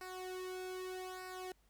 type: tone with flanger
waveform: sawtooth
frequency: 370 Hz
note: F#4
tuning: in tune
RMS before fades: -45 dBFS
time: 0.01-1.52 s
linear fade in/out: 2 ms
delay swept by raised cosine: 0.3 to 1.7 ms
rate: 0.81 Hz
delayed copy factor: -0.8
effects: added 50 Hz sine -70 dBFS peak until 1.69 s + pink hiss -75 dBFS RMS until 1.69 s